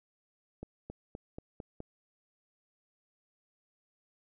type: accelerating click train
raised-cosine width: 2 ms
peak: -28 dBFS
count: 6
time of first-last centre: 0.63-1.804 s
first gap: 270 ms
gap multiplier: 0.93
effects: none